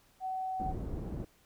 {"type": "tone", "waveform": "sine", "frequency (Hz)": 753, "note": "F#5", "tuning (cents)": 30, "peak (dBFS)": -33, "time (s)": [0.2, 0.74], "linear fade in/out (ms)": 50}
{"type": "low-pass noise", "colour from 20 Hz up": "pink", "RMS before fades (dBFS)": -38, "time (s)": [0.59, 1.25], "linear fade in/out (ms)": 10, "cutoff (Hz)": 410, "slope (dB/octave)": 12}
{"effects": ["pink hiss -66 dBFS RMS until 1.45 s"]}